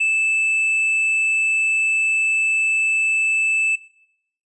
triangle tone, 2631 Hz, E7, 4 cents flat, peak -14 dBFS, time 0-3.76 s, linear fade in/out 10 ms, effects noise-tail reverb RT60 0.7 s tail -19 dB re dry + resampled to 24000 Hz

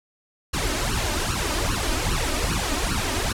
pink noise with flanger, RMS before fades -24 dBFS, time 0.53-3.33 s, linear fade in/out 10 ms, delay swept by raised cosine 0.7 to 3.3 ms, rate 2.5 Hz, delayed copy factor +0.95, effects low-pass 10000 Hz 12 dB/octave

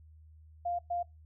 sine tone bursts at uneven times, 698.5 Hz, F5, in tune, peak -30 dBFS, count 2, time 0.65-0.79 / 0.9-1.03 s, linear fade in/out 10 ms, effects noise-tail reverb RT60 0.2 s tail -24 dB re dry + added 78 Hz sine -53 dBFS peak until 1.25 s

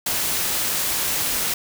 white noise, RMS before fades -23 dBFS, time 0.06-1.54 s, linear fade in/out 5 ms, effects none

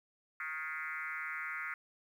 sine tone with frequency modulation, 1723 Hz, A6, 37 cents flat, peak -37 dBFS, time 0.4-1.74 s, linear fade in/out 2 ms, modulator 156 Hz, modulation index 3.2, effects 11-bit

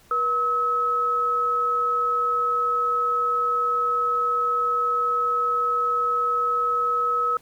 sine tone pair together, 482.3 / 1287.6 Hz, B4 / E6, -41 / -41 cents, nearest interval octave + perfect fourth, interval 1700 cents, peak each -30 / -20 dBFS, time 0.11-7.37 s, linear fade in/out 2 ms, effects pink hiss -55 dBFS RMS until 7.41 s

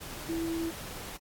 sine tone in noise, 330 Hz, E4, 2 cents sharp, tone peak -30 dBFS, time 0.28-0.71 s, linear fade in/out 20 ms, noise pink, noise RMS -42 dBFS, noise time 0-1.18 s, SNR +9 dB, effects AAC 64 kbps

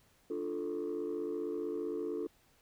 sine chord, D minor, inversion none, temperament equal, 293.7 / 349.2 / 440 Hz, D4 / F4 / A4, 0 / 0 / 0 cents, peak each -39 / -37 / -36 dBFS, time 0.3-2.27 s, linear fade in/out 5 ms, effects tanh soft clip ceiling -30 dBFS + pink hiss -68 dBFS RMS until 2.61 s

